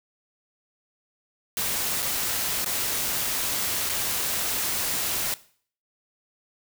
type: noise with dropouts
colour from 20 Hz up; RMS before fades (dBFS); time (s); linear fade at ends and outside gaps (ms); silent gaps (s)
white; -27; 1.57-5.34; 1; 2.022-2.026 / 2.646-2.66 / 3.892-3.896
effects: noise-tail reverb RT60 0.5 s tail -18 dB re dry